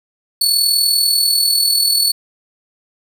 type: tone with amplitude modulation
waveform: sawtooth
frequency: 4435 Hz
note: C#8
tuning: in tune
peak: -7 dBFS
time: 0.41-2.12 s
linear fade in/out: 5 ms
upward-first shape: sine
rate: 40.3 Hz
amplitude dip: 50%
effects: none